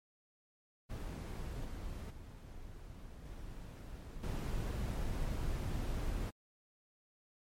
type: noise with level steps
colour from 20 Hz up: brown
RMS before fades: -41 / -43 / -50 / -47 / -37 dBFS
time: 0.89-6.31 s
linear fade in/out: 20 ms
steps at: 1.64 / 2.1 / 3.25 / 4.23 s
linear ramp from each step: 5 ms
effects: MP3 64 kbps